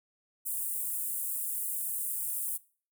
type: high-pass noise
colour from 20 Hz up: pink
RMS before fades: -34 dBFS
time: 0.45-2.58 s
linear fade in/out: 20 ms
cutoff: 8700 Hz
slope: 48 dB/octave
effects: noise-tail reverb RT60 0.4 s tail -20 dB re dry